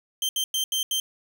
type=tone bursts at uneven times; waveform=sawtooth; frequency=3136 Hz; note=G7; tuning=in tune; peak=-20 dBFS; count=5; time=0.22-0.29 / 0.36-0.44 / 0.54-0.64 / 0.72-0.83 / 0.91-1 s; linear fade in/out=2 ms; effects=none